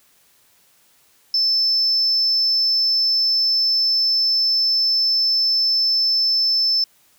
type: tone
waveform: sine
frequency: 5280 Hz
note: E8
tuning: 2 cents sharp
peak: -14 dBFS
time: 1.34-6.84 s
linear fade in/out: 2 ms
effects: tanh soft clip ceiling -11 dBFS + white hiss -57 dBFS RMS until 7.18 s